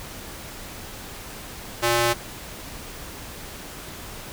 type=tone with high-pass filter; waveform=square; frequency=118.2 Hz; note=A#2; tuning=24 cents sharp; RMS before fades=-21 dBFS; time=1.82-2.14 s; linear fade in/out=20 ms; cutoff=440 Hz; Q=0.58; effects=pink hiss -38 dBFS RMS until 4.32 s